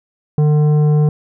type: tone with tanh clipping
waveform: sine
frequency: 150.1 Hz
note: D3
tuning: 38 cents sharp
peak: -11 dBFS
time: 0.38-1.09 s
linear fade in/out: 2 ms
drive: 10 dB
effects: none